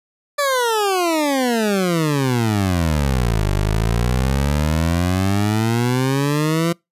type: exponential two-way sweep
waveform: 20% pulse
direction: down then up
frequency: 588 to 48.71 to 171.5 Hz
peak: -11 dBFS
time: 0.38-6.73 s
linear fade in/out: 10 ms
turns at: 3.5 s
effects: noise-tail reverb RT60 0.2 s tail -26 dB re dry + resampled to 32000 Hz